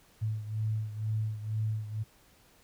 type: beating tone pair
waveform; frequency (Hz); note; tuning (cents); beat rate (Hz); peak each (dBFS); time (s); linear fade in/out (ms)
sine; 108.2 / 110.3; A2 / A2; -29 / +5; 2.1; -31 / -36; 0.21-2.04; 20
effects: pink hiss -62 dBFS RMS until 2.63 s